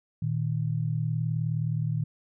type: tone pair together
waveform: sine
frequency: 116.54 / 155.8 Hz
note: A#2 / D#3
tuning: 0 / +3 cents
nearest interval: perfect fourth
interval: 503 cents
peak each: -28 dBFS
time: 0.22-2.04 s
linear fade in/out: 5 ms
effects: none